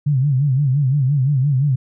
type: tone with vibrato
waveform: sine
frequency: 137.3 Hz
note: C#3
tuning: 16 cents flat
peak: -13 dBFS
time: 0.06-1.76 s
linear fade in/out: 10 ms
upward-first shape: sine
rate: 5.8 Hz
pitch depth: 140 cents each way
effects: none